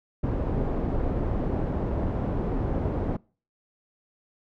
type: low-pass noise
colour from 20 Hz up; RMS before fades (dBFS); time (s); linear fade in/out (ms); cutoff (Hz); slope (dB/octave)
pink; -27; 0.23-3.17; 10; 570; 12
effects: noise-tail reverb RT60 0.4 s tail -25 dB re dry